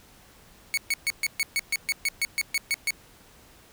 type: tone bursts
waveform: sawtooth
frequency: 2222 Hz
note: C#7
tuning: 4 cents sharp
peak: -19 dBFS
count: 14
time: 0.74-2.906 s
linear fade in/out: 0 ms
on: 34 ms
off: 130 ms
effects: pink hiss -54 dBFS RMS until 3.72 s